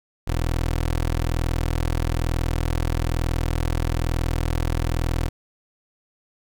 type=tone; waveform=20% pulse; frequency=41.1 Hz; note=E1; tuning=4 cents flat; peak=-16 dBFS; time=0.27-5.29 s; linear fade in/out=10 ms; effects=none